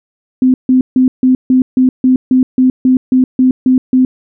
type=tone bursts; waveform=sine; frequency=256.8 Hz; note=C4; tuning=32 cents flat; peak=-5 dBFS; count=14; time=0.42-4.05 s; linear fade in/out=2 ms; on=120 ms; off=150 ms; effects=none